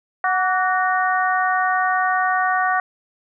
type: harmonic tone with a mistuned harmonic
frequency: 370 Hz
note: F#4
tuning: in tune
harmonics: 2 / 3 / 4 / 5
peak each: -20 / -22 / -23 / -24 dBFS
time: 0.24-2.8 s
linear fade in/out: 2 ms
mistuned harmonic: 3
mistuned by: +53 cents
effects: none